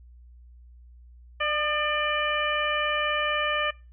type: harmonic tone with a mistuned harmonic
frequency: 596 Hz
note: D5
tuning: 25 cents sharp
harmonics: 1 / 2 / 3 / 4 / 5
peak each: -30 / -29 / -29 / -31 / -32 dBFS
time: 1.4-3.71 s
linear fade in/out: 10 ms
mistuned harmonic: 2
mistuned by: +30 cents
effects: noise-tail reverb RT60 0.3 s tail -22 dB re dry + added 60 Hz sine -47 dBFS peak until 3.92 s